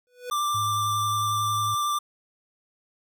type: tone with exponential growth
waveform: square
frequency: 493.9 Hz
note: B4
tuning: in tune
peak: -30 dBFS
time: 0.07-0.3 s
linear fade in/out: 0 ms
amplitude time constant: 49 ms
type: tone with vibrato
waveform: square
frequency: 1180 Hz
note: D6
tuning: 8 cents sharp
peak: -24 dBFS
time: 0.31-1.99 s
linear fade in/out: 10 ms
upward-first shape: triangle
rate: 11 Hz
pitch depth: 14 cents each way
type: tone with pitch glide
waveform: sine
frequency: 105.1 to 106.69 Hz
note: G#2 to G#2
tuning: +21 to +47 cents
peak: -32 dBFS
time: 0.54-1.75 s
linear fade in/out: 10 ms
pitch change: +26 cents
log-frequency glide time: 0.76-1.49 s
effects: none